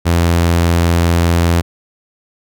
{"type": "tone", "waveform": "sawtooth", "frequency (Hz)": 85, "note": "F2", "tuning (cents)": -46, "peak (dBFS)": -6, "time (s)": [0.05, 1.62], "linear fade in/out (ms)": 20, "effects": []}